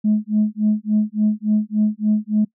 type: tone with tremolo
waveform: sine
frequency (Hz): 212.7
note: G#3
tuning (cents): +42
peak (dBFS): -11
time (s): 0.04-2.45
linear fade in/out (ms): 10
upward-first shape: sine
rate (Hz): 3.5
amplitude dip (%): 100
effects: noise-tail reverb RT60 0.1 s tail -24 dB re dry + tanh soft clip ceiling -9 dBFS